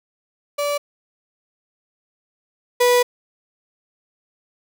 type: tone pair in turn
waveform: 35% pulse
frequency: 579 / 490.3 Hz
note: D5 / B4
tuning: -25 / -13 cents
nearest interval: minor third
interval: 288 cents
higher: first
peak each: -18 / -11 dBFS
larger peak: second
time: 0.58-0.78 / 2.8-3.03 s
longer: second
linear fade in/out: 10 ms
effects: none